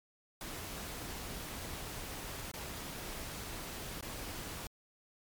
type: noise with dropouts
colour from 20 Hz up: pink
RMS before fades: -43 dBFS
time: 0.41-4.67 s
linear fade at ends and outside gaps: 1 ms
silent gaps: 2.515-2.538 / 4.009-4.026 s
effects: MP3 96 kbps